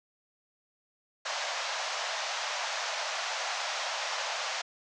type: band-pass noise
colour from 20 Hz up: pink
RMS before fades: -34 dBFS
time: 1.25-4.62 s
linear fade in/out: 10 ms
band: 590 to 6700 Hz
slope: 48 dB/octave
effects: none